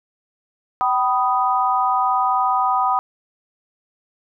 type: chord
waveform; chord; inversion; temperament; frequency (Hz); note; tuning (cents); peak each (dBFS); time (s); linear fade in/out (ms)
sine; G augmented; none; equal with one note detuned; 766.5 / 987.8 / 1244.5; G5 / B5 / D#6; -39 / 0 / 0; -20; 0.81-2.99; 0
effects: none